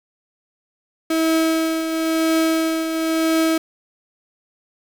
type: tone with tremolo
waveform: 35% pulse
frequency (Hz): 322.8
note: E4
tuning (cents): -36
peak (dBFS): -13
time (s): 1.1-3.58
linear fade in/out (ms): 5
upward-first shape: triangle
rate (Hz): 0.98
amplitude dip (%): 55
effects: 7-bit